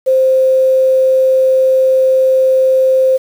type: tone with quantisation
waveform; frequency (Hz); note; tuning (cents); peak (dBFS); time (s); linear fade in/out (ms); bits
sine; 523.3; C5; 0; -7; 0.06-3.18; 20; 6
effects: none